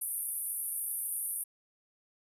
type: band-pass noise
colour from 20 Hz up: pink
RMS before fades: -36 dBFS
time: 0.01-1.44 s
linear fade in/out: 10 ms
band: 9300 to 13000 Hz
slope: 96 dB/octave
effects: none